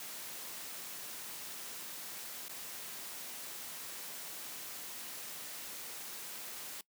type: noise with dropouts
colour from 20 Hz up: white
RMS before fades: -45 dBFS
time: 0-6.81 s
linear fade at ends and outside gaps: 2 ms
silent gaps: 2.483-2.493 s
effects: noise-tail reverb RT60 0.1 s tail -21 dB re dry + high-pass 150 Hz 12 dB/octave